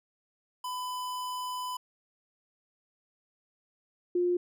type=tone pair in turn; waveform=square / sine; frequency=1002 / 354.3 Hz; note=B5 / F4; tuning=+25 / +25 cents; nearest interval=octave + tritone; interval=1800 cents; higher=first; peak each=-34 / -24 dBFS; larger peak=second; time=0.64-1.77 / 4.15-4.37 s; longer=first; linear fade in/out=5 ms; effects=none